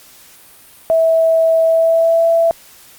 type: tone with pitch glide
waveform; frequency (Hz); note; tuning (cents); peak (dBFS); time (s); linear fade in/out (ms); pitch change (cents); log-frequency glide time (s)
sine; 652 to 665.3; E5 to E5; -19 to +16; -9; 0.9-2.51; 0; +35; 1.64-2.28
effects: white hiss -43 dBFS RMS until 2.98 s + Opus 48 kbps